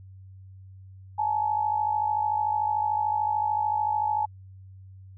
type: tone pair together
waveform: sine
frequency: 846.5 / 900 Hz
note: G#5 / A5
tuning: +33 / +39 cents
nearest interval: minor second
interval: 106 cents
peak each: -24 / -29 dBFS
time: 1.18-4.26 s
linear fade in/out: 10 ms
effects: added 95 Hz sine -44 dBFS peak until 5.17 s